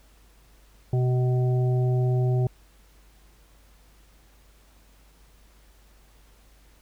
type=harmonic tone; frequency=126 Hz; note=B2; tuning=35 cents sharp; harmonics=1 / 3 / 5 / 6; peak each=-20 / -30 / -37 / -39 dBFS; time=0.93-2.47 s; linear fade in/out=2 ms; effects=added 50 Hz sine -54 dBFS peak until 6.81 s + pink hiss -60 dBFS RMS until 6.81 s